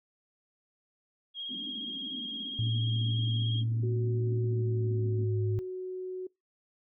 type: tone with vibrato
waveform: sine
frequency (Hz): 3251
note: G#7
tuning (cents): -38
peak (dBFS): -35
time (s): 1.34-3.64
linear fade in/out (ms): 50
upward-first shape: square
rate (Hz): 17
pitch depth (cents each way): 19
type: band-pass noise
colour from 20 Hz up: white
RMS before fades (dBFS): -45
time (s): 1.49-5.25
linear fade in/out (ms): 5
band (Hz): 210 to 280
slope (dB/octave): 48
type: tone with pitch glide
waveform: sine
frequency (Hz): 113.7 to 105.47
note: A#2 to G#2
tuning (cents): -43 to +27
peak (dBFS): -27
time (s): 2.59-5.59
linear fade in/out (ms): 0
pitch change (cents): -130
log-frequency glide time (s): 4.44-5.41
type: tone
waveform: sine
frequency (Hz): 370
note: F#4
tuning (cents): 0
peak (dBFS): -34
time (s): 3.83-6.27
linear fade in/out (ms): 5
effects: noise-tail reverb RT60 0.2 s tail -24 dB re dry